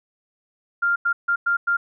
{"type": "tone bursts at uneven times", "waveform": "sine", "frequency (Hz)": 1396.9, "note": "F6", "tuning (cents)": 0, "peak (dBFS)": -17, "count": 5, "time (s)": [[0.82, 0.96], [1.05, 1.13], [1.28, 1.36], [1.46, 1.57], [1.67, 1.77]], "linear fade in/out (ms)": 10, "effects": []}